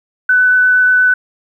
sine tone with vibrato, 1500 Hz, F#6, 23 cents sharp, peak -7 dBFS, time 0.29-1.14 s, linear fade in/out 5 ms, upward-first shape triangle, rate 8.4 Hz, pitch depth 9 cents each way, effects 8-bit

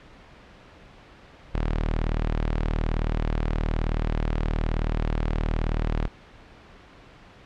sawtooth tone, 38.89 Hz, D#1, in tune, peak -19 dBFS, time 1.54-6.08 s, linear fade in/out 10 ms, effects pink hiss -49 dBFS RMS until 7.45 s + low-pass 3000 Hz 12 dB/octave

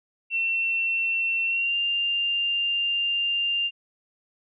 sine tone with pitch glide, 2703 to 2795 Hz, E7 to F7, +43 to +1 cents, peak -22 dBFS, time 0.3-3.71 s, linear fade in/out 50 ms, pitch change +58 cents, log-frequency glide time 1.46-1.76 s, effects none

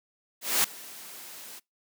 white noise with ADSR envelope, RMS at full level -22 dBFS, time 0.41-1.6 s, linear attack 230 ms, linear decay 5 ms, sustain -22 dB, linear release 21 ms, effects noise-tail reverb RT60 0.2 s tail -25 dB re dry + high-pass 200 Hz 12 dB/octave

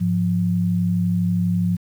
sine tone pair together, 104.13 / 176.3 Hz, G#2 / F3, +5 / +17 cents, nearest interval major sixth, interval 912 cents, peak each -23 / -18 dBFS, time 0-1.77 s, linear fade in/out 20 ms, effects 8-bit

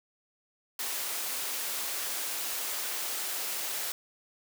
white high-pass noise, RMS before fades -34 dBFS, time 0.79-3.92 s, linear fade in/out 2 ms, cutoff 380 Hz, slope 12 dB/octave, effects none

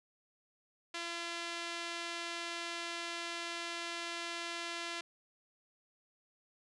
sawtooth tone with band-pass filter, 340.4 Hz, F4, 44 cents flat, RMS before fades -41 dBFS, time 0.94-5.01 s, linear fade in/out 5 ms, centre 3300 Hz, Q 0.82, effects resampled to 24000 Hz

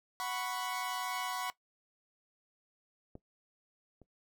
sawtooth chord, F# suspended fourth, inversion none, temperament equal, 740 / 987.8 / 1108.7 Hz, F#5 / B5 / C#6, 0 / 0 / 0 cents, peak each -36 dBFS, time 0.2-1.5 s, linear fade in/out 0 ms
clicks, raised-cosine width 2 ms, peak -33 / -42 dBFS, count 2, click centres 3.154 / 4.017 s
effects noise-tail reverb RT60 0.1 s tail -18 dB re dry

